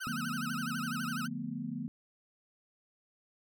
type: tone with vibrato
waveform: 40% pulse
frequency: 1396.9 Hz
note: F6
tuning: in tune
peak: -36 dBFS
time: 0-1.28 s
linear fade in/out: 20 ms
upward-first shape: sine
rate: 12 Hz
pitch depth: 190 cents each way
type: chord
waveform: sine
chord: B half-diminished seventh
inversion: first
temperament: just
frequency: 148.16 / 177.8 / 222.2 / 246.9 Hz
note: D3 / F3 / A3 / B3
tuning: +16 / +31 / +17 / 0 cents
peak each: -43 / -43 / -40 / -39 dBFS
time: 0.07-1.88 s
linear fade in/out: 0 ms
effects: none